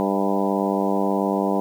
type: harmonic tone with a mistuned harmonic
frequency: 98.5 Hz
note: G2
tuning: 9 cents sharp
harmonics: 2 / 3 / 4 / 5 / 6 / 7 / 8 / 9 / 10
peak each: -24 / -26 / -27 / -28 / -29 / -29 / -30 / -31 / -31 dBFS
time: 0-1.6 s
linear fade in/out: 0 ms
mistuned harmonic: 7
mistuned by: -25 cents
effects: 8-bit